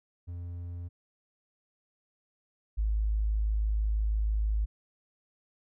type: tone pair in turn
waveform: triangle / sine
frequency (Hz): 87 / 53.06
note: F2 / G#1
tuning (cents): -6 / +38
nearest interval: major sixth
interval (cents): 856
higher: first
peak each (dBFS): -34 / -25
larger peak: second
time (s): 0.27-0.89 / 2.77-4.66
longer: second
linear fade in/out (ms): 20
effects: none